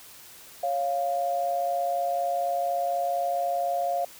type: tone pair together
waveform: sine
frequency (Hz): 554.4 / 698.5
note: C#5 / F5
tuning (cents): 0 / 0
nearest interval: major third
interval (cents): 400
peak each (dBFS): -30 / -25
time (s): 0.63-4.05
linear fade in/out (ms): 5
effects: white hiss -48 dBFS RMS until 4.19 s